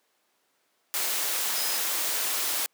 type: tone in noise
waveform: sine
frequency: 5070 Hz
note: D#8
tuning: 32 cents sharp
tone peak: -34 dBFS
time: 1.56-1.78 s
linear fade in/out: 0 ms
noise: white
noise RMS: -28 dBFS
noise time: 0.94-2.66 s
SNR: -9 dB
effects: pink hiss -70 dBFS RMS until 2.73 s + high-pass 400 Hz 12 dB/octave